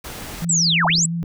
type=noise; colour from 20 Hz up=pink; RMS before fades=-33 dBFS; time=0.04-0.45 s; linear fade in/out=5 ms
type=tone with vibrato; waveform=sine; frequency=167.3 Hz; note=E3; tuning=26 cents sharp; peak=-21 dBFS; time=0.42-1.23 s; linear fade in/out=0 ms; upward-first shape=triangle; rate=5.8 Hz; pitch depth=34 cents each way
type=linear two-way sweep; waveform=sine; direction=down then up; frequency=8080 to 639 to 8080 Hz; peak=-15 dBFS; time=0.49-1.06 s; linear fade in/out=5 ms; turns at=0.86 s
type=clicks; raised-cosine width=3 ms; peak=-22 dBFS; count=5; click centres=0.846 / 0.901 / 0.953 / 0.984 / 1.238 s
effects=none